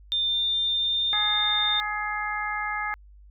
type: tone with pitch glide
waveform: sine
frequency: 3599 to 3628 Hz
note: A7 to A#7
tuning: +38 to -48 cents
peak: -22 dBFS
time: 0.12-1.8 s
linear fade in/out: 0 ms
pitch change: +14 cents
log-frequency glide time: 0.58-1.34 s
type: harmonic tone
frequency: 420 Hz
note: G#4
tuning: 19 cents sharp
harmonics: 2 / 3 / 4 / 5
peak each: -32 / -32 / -32 / -32 dBFS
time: 1.13-2.94 s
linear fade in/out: 0 ms
effects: added 50 Hz sine -47 dBFS peak until 3.3 s